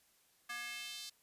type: tone with high-pass filter sweep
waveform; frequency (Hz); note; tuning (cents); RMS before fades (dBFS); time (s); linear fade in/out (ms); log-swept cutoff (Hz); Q
square; 238.7; A#3; +41; -45; 0.49-1.1; 10; 1500 to 4400; 2
effects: white hiss -71 dBFS RMS until 1.22 s + resampled to 32000 Hz